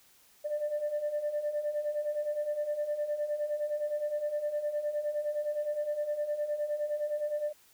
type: beating tone pair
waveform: sine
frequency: 587.3 / 597 Hz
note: D5 / D5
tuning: 0 / +28 cents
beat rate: 9.7 Hz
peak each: -35 / -30 dBFS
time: 0.44-7.53 s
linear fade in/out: 20 ms
effects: tanh soft clip ceiling -25 dBFS + white hiss -62 dBFS RMS until 7.73 s